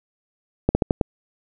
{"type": "slowing click train", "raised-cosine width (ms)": 2, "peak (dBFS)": -3, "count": 5, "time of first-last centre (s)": [0.69, 1.012], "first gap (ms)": 60, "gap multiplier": 1.2, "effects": []}